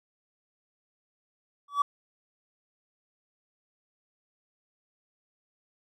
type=tone with exponential growth; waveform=triangle; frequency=1144 Hz; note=D6; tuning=46 cents flat; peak=-14 dBFS; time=1.68-1.82 s; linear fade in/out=5 ms; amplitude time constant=29 ms; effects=tanh soft clip ceiling -16 dBFS